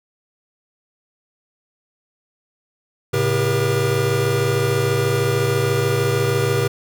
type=tone cluster; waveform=square; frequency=110.8 / 137.1 / 397.4 / 477.5 Hz; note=A2 / C#3 / G4 / A#4; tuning=+13 / -19 / +24 / +42 cents; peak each=-23 dBFS; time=3.13-6.68 s; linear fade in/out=10 ms; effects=none